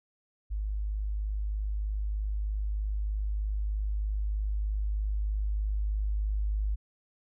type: tone with level ramp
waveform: sine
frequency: 51.6 Hz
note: G#1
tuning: 10 cents flat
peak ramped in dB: -29 to -26 dBFS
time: 0.5-6.76 s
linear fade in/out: 20 ms
effects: none